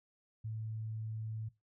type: tone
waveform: sine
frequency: 110.1 Hz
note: A2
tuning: 2 cents sharp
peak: -38 dBFS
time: 0.44-1.49 s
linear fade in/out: 10 ms
effects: noise-tail reverb RT60 0.2 s tail -17 dB re dry